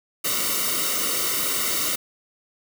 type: noise with comb filter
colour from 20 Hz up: white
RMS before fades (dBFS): -24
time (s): 0.24-1.96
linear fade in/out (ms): 10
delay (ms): 1.2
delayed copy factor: -0.9
effects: none